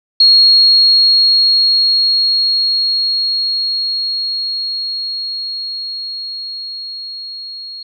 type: tone with level ramp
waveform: sine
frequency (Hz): 4293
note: C8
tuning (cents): +44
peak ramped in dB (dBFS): -4 to -26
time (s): 0.2-7.83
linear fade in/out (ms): 5
effects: none